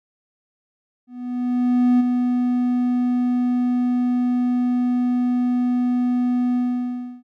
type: tone with ADSR envelope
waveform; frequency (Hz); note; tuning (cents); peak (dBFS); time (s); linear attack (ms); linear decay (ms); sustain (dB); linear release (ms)
triangle; 246.9; B3; 0; -10; 1.07-7.23; 930; 17; -5; 670
effects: none